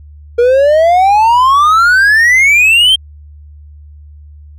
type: exponential sweep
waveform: triangle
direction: up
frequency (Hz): 468.5 to 3200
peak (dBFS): -3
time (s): 0.38-2.96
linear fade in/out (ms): 10
effects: added 74 Hz sine -32 dBFS peak until 4.58 s